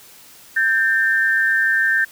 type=tone pair together; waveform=sine; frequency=1572.9 / 1800 Hz; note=G6 / A6; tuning=+5 / +39 cents; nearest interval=major second; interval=234 cents; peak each=-17 dBFS; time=0.56-2.05 s; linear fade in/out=10 ms; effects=white hiss -45 dBFS RMS until 2.11 s